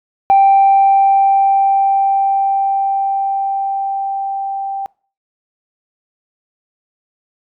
sine tone with level ramp, 785 Hz, G5, 2 cents sharp, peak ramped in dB -4 to -19 dBFS, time 0.3-4.86 s, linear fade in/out 0 ms, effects noise-tail reverb RT60 0.4 s tail -24 dB re dry + tanh soft clip ceiling -3 dBFS

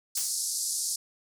white band-pass noise, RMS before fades -31 dBFS, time 0.15-0.96 s, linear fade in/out 5 ms, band 4600 to 11000 Hz, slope 48 dB/octave
blue noise with exponential decay, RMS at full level -30 dBFS, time 0.17-0.42 s, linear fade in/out 2 ms, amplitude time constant 54 ms
effects none

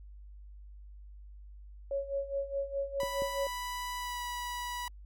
sine tone with tremolo, 554.4 Hz, C#5, in tune, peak -29 dBFS, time 1.91-3.47 s, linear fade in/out 2 ms, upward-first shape sine, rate 4.8 Hz, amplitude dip 80%
sawtooth tone with pitch glide, 987.8 to 977 Hz, B5 to B5, 0 to -19 cents, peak -32 dBFS, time 3-4.88 s, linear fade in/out 2 ms, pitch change -19 cents, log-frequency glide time 3.98-4.21 s
clicks, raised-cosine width 2 ms, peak -28 dBFS, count 2, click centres 3.033 / 3.221 s
effects added 50 Hz sine -47 dBFS peak until 5.05 s + AAC 64 kbps

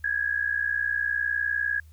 sine tone with amplitude modulation, 1661.2 Hz, G#6, in tune, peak -20 dBFS, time 0.04-1.8 s, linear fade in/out 5 ms, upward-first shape sine, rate 59.9 Hz, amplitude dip 85%, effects added 78 Hz sine -47 dBFS peak until 1.92 s + white hiss -65 dBFS RMS until 1.92 s

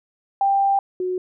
sine tone pair in turn, 790 / 366.4 Hz, G5 / F#4, +13 / -17 cents, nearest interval octave + minor second, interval 1330 cents, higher first, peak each -15 / -21 dBFS, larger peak first, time 0.41-0.79 / 1-1.18 s, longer first, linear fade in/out 2 ms, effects none

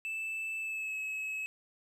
triangle tone with pitch glide, 2637 to 2575 Hz, E7 to E7, 0 to -41 cents, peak -33 dBFS, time 0.05-1.46 s, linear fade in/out 0 ms, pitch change -41 cents, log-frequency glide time 0.59-0.97 s, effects none

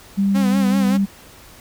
sine tone, 197.5 Hz, G3, 13 cents sharp, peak -14 dBFS, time 0.17-1.06 s, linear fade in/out 20 ms
sawtooth tone with vibrato, 261.6 Hz, C4, in tune, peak -18 dBFS, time 0.34-0.98 s, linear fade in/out 20 ms, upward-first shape sine, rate 5.2 Hz, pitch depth 85 cents each way
effects pink hiss -44 dBFS RMS until 1.6 s

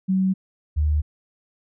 sine tone pair in turn, 189 / 75.46 Hz, F#3 / D2, +37 / +48 cents, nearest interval octave + major third, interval 1589 cents, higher first, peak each -17 dBFS, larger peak neither, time 0.08-0.34 / 0.76-1.02 s, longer neither, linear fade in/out 20 ms, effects none

